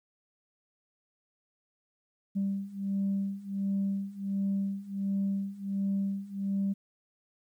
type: beating tone pair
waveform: sine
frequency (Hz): 196 / 197.4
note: G3 / G3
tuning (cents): 0 / +12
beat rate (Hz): 1.4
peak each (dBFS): -32 / -30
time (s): 2.35-6.74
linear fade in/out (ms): 20
effects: tanh soft clip ceiling -23 dBFS + 11-bit